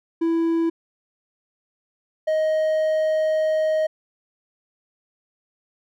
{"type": "tone pair in turn", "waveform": "triangle", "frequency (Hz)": [331, 626.2], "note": ["E4", "D#5"], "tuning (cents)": [7, 11], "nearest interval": "major seventh", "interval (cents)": 1104, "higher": "second", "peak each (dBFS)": -16, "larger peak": "neither", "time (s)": [[0.21, 0.7], [2.27, 3.87]], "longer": "second", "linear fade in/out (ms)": 10, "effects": []}